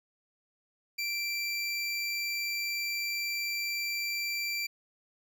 25% pulse tone, 2349 Hz, D7, in tune, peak -27 dBFS, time 0.98-4.67 s, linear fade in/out 10 ms, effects none

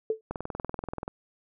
sine tone with exponential decay, 440 Hz, A4, in tune, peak -20 dBFS, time 0.1-0.21 s, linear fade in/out 2 ms, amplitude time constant 22 ms
click train, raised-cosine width 1 ms, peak -19 dBFS, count 17, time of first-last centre 0.31-1.079 s, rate 20.8 Hz
effects none

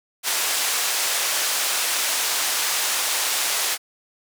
white band-pass noise, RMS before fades -23 dBFS, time 0.23-3.78 s, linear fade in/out 50 ms, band 580 to 9900 Hz, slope 12 dB/octave, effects none

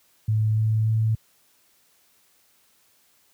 sine tone with pitch steps, 108.6 / 109.61 / 110.63 Hz, A2 / A2 / A2, -22 / -6 / +10 cents, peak -18 dBFS, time 0.28-1.15 s, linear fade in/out 5 ms, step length 290 ms, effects white hiss -62 dBFS RMS until 3.33 s + high-pass 60 Hz 12 dB/octave

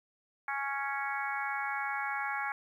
harmonic tone, 277.2 Hz, C#4, in tune, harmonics 3 / 4 / 5 / 6 / 7 / 8, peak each -37 / -40 / -39 / -38 / -44 / -40 dBFS, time 0.48-2.52 s, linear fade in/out 2 ms, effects 11-bit

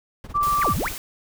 brown noise with tremolo, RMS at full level -31 dBFS, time 0.24-0.95 s, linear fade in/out 0 ms, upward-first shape sine, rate 18 Hz, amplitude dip 85%
sine tone, 1169 Hz, D6, 8 cents flat, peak -18 dBFS, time 0.34-0.74 s, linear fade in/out 20 ms
white noise, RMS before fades -34 dBFS, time 0.43-0.98 s, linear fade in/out 0 ms
sine exponential two-way sweep, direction down then up, 2794 to 67.5 to 2794 Hz, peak -23 dBFS, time 0.61-0.89 s, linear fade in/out 10 ms, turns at 0.74 s
effects none

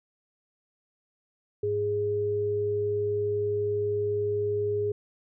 sine tone pair together, 103.5 / 414 Hz, G#2 / G#4, -5 / -5 cents, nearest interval 2 octaves, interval 2400 cents, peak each -34 / -25 dBFS, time 1.63-4.92 s, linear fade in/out 5 ms, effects none

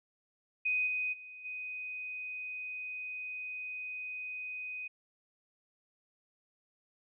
sine tone with level steps, 2500 Hz, D#7, 8 cents sharp, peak -28 / -31 / -46 / -38 dBFS, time 0.65-4.88 s, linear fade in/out 10 ms, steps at 0.86 / 1.12 / 1.44 s, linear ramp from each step 20 ms, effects none

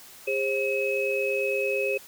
sine tone cluster, 405.3 / 534 / 2562 Hz, G#4 / C5 / E7, -42 / +35 / -50 cents, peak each -28 dBFS, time 0.27-1.98 s, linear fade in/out 10 ms, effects white hiss -48 dBFS RMS until 2.07 s

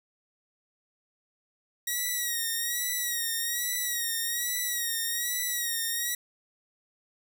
5% pulse tone with vibrato, 1900 Hz, A#6, 33 cents sharp, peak -18 dBFS, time 1.87-6.15 s, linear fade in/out 5 ms, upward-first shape sine, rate 1.2 Hz, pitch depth 64 cents each way, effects none

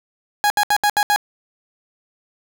30% pulse tone bursts, 828 Hz, G#5, 5 cents flat, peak -11 dBFS, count 6, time 0.44-1.161 s, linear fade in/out 0 ms, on 61 ms, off 71 ms, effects none

